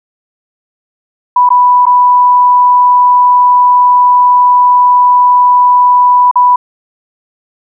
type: tone with dropouts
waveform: sine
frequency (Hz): 987.8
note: B5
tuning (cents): 0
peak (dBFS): -3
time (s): 1.36-6.56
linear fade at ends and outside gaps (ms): 5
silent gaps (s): 1.491-1.503 / 1.856-1.865 / 6.313-6.356
effects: none